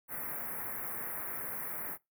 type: band-stop noise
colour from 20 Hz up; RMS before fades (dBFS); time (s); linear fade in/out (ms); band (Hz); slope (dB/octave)
white; -39; 0.08-1.98; 50; 2100 to 11000; 48
effects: noise-tail reverb RT60 0.2 s tail -22 dB re dry + high-pass 100 Hz 12 dB/octave